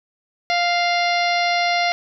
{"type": "harmonic tone", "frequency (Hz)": 698.5, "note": "F5", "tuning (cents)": 0, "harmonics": [1, 2, 3, 4, 5, 6, 7, 8], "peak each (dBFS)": [-19, -29, -22, -30, -31, -28, -32, -34], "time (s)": [0.5, 1.92], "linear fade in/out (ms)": 0, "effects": []}